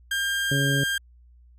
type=tone; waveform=30% pulse; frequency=1600 Hz; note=G6; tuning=35 cents sharp; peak=-21 dBFS; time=0.11-0.98 s; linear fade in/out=5 ms
type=harmonic tone; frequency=139.5 Hz; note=C#3; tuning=11 cents sharp; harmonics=1 / 2 / 3 / 4; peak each=-23 / -29 / -33 / -35 dBFS; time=0.51-0.84 s; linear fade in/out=5 ms
effects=added 60 Hz sine -50 dBFS peak until 1.58 s + AAC 64 kbps